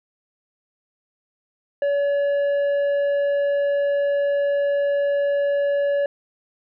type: tone with tanh clipping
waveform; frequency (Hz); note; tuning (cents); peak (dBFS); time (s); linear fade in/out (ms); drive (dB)
sine; 568; C#5; +42; -19; 1.82-6.06; 2; 6
effects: none